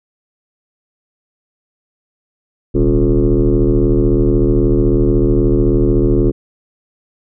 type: tone with frequency modulation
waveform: sine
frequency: 197.3 Hz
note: G3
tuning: 11 cents sharp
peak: -8 dBFS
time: 2.74-6.32 s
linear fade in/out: 20 ms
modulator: 76.2 Hz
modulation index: 2.9
effects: tanh soft clip ceiling -4 dBFS